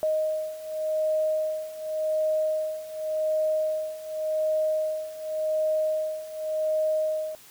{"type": "beating tone pair", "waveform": "sine", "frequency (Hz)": [622.3, 623.18], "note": ["D#5", "D#5"], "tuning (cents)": [0, 3], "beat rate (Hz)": 0.88, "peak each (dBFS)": [-29, -26], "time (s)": [0.03, 7.35], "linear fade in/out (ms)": 0, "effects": ["white hiss -51 dBFS RMS until 7.5 s"]}